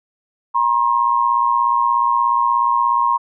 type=tone pair together; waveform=sine; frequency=954.2 / 1071 Hz; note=A#5 / C6; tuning=+40 / +40 cents; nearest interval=major second; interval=200 cents; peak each=-16 dBFS; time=0.54-3.18 s; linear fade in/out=20 ms; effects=none